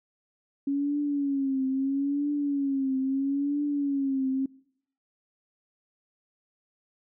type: tone with vibrato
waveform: sine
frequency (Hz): 277.2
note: C#4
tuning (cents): 0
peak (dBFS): -24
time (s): 0.67-4.46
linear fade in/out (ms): 5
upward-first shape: triangle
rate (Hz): 0.76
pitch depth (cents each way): 95
effects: noise-tail reverb RT60 0.7 s tail -24 dB re dry